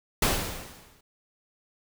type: noise with exponential decay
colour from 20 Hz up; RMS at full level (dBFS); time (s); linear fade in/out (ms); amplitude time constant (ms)
pink; -21; 0.22-1.01; 5; 170
effects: none